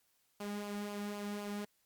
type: tone with flanger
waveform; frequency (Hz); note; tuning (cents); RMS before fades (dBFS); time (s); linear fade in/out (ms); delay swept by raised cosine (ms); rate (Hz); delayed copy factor
sawtooth; 205.4; G#3; -19; -41; 0.4-1.65; 5; 0.51 to 2.01; 3.9; -0.5
effects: white hiss -75 dBFS RMS until 1.85 s + Opus 48 kbps